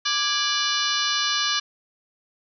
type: harmonic tone with a mistuned harmonic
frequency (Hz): 588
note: D5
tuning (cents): +2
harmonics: 2 / 3 / 4 / 5 / 6 / 7 / 8 / 9 / 10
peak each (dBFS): -29 / -29 / -34 / -28 / -29 / -28 / -31 / -32 / -32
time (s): 0.05-1.6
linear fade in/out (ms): 10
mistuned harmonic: 3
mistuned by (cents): -110
effects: none